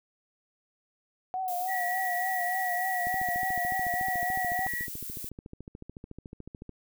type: tone with vibrato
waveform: sine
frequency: 733 Hz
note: F#5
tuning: 16 cents flat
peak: -29 dBFS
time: 1.34-4.67 s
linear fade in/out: 0 ms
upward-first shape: triangle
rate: 3.4 Hz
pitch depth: 70 cents each way
type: noise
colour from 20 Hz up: violet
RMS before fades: -39 dBFS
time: 1.48-5.29 s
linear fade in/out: 0 ms
type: tone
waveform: sine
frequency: 1929 Hz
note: B6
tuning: 41 cents flat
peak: -31 dBFS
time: 1.67-4.88 s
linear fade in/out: 50 ms
type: click train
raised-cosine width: 3 ms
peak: -29 dBFS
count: 51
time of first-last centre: 3.07-6.693 s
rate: 13.8 Hz
effects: none